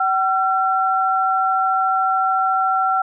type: tone pair together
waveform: sine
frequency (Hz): 762 / 1356.9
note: G5 / E6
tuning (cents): -49 / +50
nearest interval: minor seventh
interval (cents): 999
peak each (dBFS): -18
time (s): 0-3.02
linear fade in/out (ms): 5
effects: none